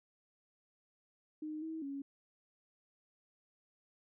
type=tone with pitch steps; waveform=sine; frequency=307.6 / 320.6 / 278 Hz; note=D#4 / E4 / C#4; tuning=-20 / -48 / +5 cents; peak=-39 dBFS; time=1.42-2.02 s; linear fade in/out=5 ms; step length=200 ms; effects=none